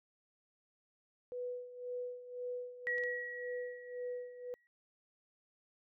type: tone with tremolo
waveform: sine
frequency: 493.9 Hz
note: B4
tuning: in tune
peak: -37 dBFS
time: 1.32-4.54 s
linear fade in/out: 0 ms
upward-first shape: sine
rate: 1.9 Hz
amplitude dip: 75%
type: tone with exponential decay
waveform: sine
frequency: 1915 Hz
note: A#6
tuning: 46 cents sharp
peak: -32 dBFS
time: 2.87-4.67 s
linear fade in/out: 0 ms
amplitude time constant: 390 ms
type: clicks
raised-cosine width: 0.2 ms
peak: -37 dBFS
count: 2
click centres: 2.982 / 3.037 s
effects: none